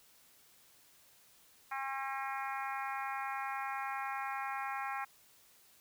harmonic tone, 270 Hz, C#4, 45 cents flat, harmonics 3 / 4 / 5 / 6 / 7 / 8 / 9, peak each -40 / -42 / -44 / -46 / -47 / -48 / -49 dBFS, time 1.71-5.05 s, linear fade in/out 10 ms, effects white hiss -64 dBFS RMS until 5.8 s

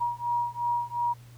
sine beating tone pair, 953 / 955.8 Hz, A#5 / A#5, +38 / +43 cents, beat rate 2.8 Hz, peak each -29 dBFS, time 0-1.14 s, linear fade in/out 20 ms, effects added 120 Hz sine -47 dBFS peak until 1.37 s + pink hiss -58 dBFS RMS until 1.37 s

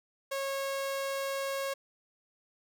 sawtooth tone, 547 Hz, C#5, 23 cents flat, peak -28 dBFS, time 0.31-1.74 s, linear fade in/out 10 ms, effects none

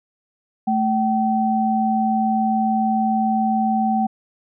sine tone pair together, 220 / 767 Hz, A3 / G5, 0 / -38 cents, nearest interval octave + minor seventh, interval 2162 cents, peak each -19 dBFS, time 0.67-4.07 s, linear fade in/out 10 ms, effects none

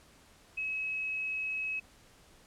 sine tone, 2565 Hz, E7, 48 cents flat, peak -32 dBFS, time 0.57-1.8 s, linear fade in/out 10 ms, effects pink hiss -60 dBFS RMS until 2.46 s + low-pass 11000 Hz 12 dB/octave

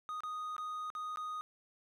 triangle tone with dropouts, 1242 Hz, D#6, 3 cents flat, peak -36 dBFS, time 0.09-1.41 s, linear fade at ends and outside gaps 0 ms, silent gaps 0.205-0.235 / 0.565-0.581 / 0.902-0.951 / 1.159-1.172 s, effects none

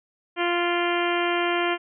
harmonic tone with a mistuned harmonic, 348.1 Hz, F4, 6 cents flat, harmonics 1 / 2 / 3 / 4 / 5 / 6 / 7 / 8 / 9, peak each -25 / -28 / -30 / -31 / -32 / -33 / -33 / -34 / -35 dBFS, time 0.36-1.78 s, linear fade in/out 50 ms, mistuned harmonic 7, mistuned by -29 cents, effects none

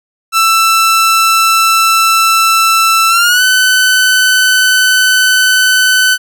sawtooth tone with pitch glide, 1330 to 1510.2 Hz, E6 to F#6, +15 to +35 cents, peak -3 dBFS, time 0.32-6.18 s, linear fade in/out 50 ms, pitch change +220 cents, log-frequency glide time 3.09-3.43 s, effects none

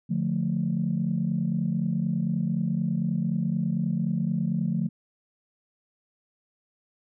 sine chord, D minor, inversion none, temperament just, 146.83 / 176.2 / 220.2 Hz, D3 / F3 / A3, 0 / +16 / +2 cents, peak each -29 / -26 / -28 dBFS, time 0.09-4.89 s, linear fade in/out 20 ms, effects tanh soft clip ceiling -15 dBFS

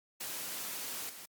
white noise with level steps, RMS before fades -40 / -48 dBFS, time 0.2-1.26 s, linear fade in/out 10 ms, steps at 1.09 s, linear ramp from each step 5 ms, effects high-pass 150 Hz 12 dB/octave + Opus 48 kbps

